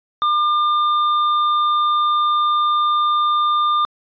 sine tone with tanh clipping, 1200 Hz, D6, 37 cents sharp, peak -16 dBFS, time 0.22-3.85 s, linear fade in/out 0 ms, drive 11 dB, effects resampled to 11025 Hz

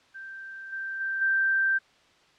sine tone with level steps, 1568 Hz, G6, in tune, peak -38 / -31 / -27 / -21 dBFS, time 0.14-1.79 s, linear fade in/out 20 ms, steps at 0.72 / 1 / 1.21 s, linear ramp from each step 10 ms, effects white hiss -60 dBFS RMS until 2.38 s + low-pass 4000 Hz 12 dB/octave

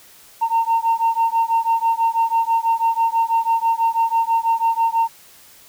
sine beating tone pair, 910 / 916.1 Hz, A#5 / A#5, -42 / -30 cents, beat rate 6.1 Hz, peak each -17 dBFS, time 0.41-5.09 s, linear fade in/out 20 ms, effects tanh soft clip ceiling -11 dBFS + white hiss -47 dBFS RMS until 5.68 s

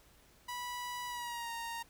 sawtooth tone with pitch glide, 981 to 928.1 Hz, B5 to A#5, -12 to -8 cents, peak -35 dBFS, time 0.48-1.83 s, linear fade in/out 10 ms, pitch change -96 cents, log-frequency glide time 1.07-1.51 s, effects added 50 Hz sine -68 dBFS peak until 1.89 s + pink hiss -64 dBFS RMS until 1.89 s

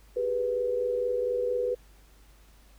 sine tone cluster, 390.2 / 414.5 / 492.8 Hz, G4 / G#4 / B4, -8 / -3 / -4 cents, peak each -35 / -35 / -26 dBFS, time 0.16-1.75 s, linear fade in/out 10 ms, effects added 50 Hz sine -54 dBFS peak until 2.78 s + pink hiss -61 dBFS RMS until 2.78 s

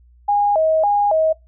sine tone with vibrato, 721 Hz, F#5, 45 cents flat, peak -13 dBFS, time 0.28-1.33 s, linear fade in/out 10 ms, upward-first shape square, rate 1.8 Hz, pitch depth 220 cents each way, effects noise-tail reverb RT60 0.2 s tail -22 dB re dry + added 60 Hz sine -47 dBFS peak until 1.47 s

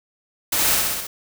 white noise with echo, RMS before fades -21 dBFS, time 0.52-0.75 s, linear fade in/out 5 ms, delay 64 ms, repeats 5, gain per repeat -2 dB, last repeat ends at 1.07 s, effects none

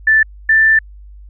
sine tone pair in turn, 1760 / 1771.2 Hz, A6 / A6, 0 / +11 cents, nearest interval unison, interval 11 cents, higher second, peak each -7 / -7 dBFS, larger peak neither, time 0.07-0.23 / 0.49-0.79 s, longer second, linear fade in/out 5 ms, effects added 50 Hz sine -34 dBFS peak until 1.29 s

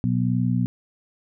harmonic tone, 61.1 Hz, B1, 18 cents flat, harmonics 2 / 3 / 4, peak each -22 / -24 / -25 dBFS, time 0.04-0.66 s, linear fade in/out 0 ms, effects none

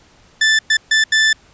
sawtooth tone bursts at uneven times, 1759 Hz, A6, 1 cent flat, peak -7 dBFS, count 4, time 0.41-0.59 / 0.7-0.77 / 0.91-1.04 / 1.12-1.33 s, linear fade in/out 5 ms, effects pink hiss -50 dBFS RMS until 1.53 s + resampled to 16000 Hz

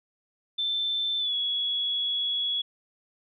sine tone with pitch glide, 3542 to 3363 Hz, A7 to G#7, +11 to +21 cents, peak -25 dBFS, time 0.58-2.62 s, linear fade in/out 10 ms, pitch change -90 cents, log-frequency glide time 1.19-1.34 s, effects none

